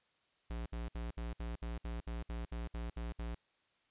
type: tone bursts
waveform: square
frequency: 57.9 Hz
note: A#1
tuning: 11 cents flat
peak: -39 dBFS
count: 13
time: 0.5-3.348 s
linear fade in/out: 5 ms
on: 160 ms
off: 64 ms
effects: white hiss -75 dBFS RMS until 3.9 s + resampled to 8000 Hz